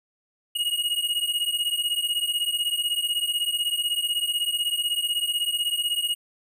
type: beating tone pair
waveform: square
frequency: 2873 / 2889 Hz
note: F7 / F#7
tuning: +48 / -42 cents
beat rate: 16 Hz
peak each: -27 dBFS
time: 0.55-6.15 s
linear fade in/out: 10 ms
effects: none